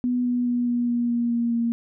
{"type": "tone with pitch steps", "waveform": "sine", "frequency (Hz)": [246.9, 244.9, 242.9, 241, 239, 237.1, 235.2, 233.3], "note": ["B3", "B3", "B3", "B3", "A#3", "A#3", "A#3", "A#3"], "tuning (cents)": [0, -14, -29, -42, 43, 30, 16, 2], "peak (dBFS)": -20, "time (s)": [0.04, 1.72], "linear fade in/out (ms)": 0, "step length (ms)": 210, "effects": []}